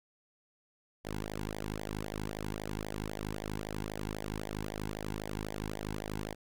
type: tone with flanger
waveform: sawtooth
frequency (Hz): 52.3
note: G#1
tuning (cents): +13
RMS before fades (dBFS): -39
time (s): 1.04-6.35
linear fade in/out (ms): 20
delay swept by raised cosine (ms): 0.72 to 1.69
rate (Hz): 3.8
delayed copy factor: -1
effects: none